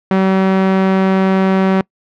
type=tone; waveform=sawtooth; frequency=190.6 Hz; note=G3; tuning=48 cents flat; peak=-6 dBFS; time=0.11-1.81 s; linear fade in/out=2 ms; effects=noise-tail reverb RT60 0.1 s tail -25 dB re dry + low-pass 2000 Hz 12 dB/octave